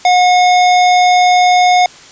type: tone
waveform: square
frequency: 724 Hz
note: F#5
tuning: 38 cents flat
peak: -7 dBFS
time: 0.05-1.86 s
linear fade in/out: 2 ms
effects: white hiss -37 dBFS RMS until 2.11 s + resampled to 16000 Hz